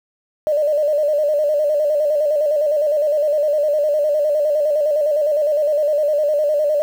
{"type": "tone with vibrato", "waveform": "sine", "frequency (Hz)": 596, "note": "D5", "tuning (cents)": 25, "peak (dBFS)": -14, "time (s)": [0.47, 6.82], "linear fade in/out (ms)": 0, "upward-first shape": "square", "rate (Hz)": 9.8, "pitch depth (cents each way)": 52, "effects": ["7-bit"]}